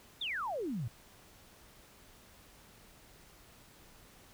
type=exponential sweep; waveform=sine; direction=down; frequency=3763 to 103.83 Hz; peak=-34 dBFS; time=0.21-0.88 s; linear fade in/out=5 ms; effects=pink hiss -59 dBFS RMS until 4.33 s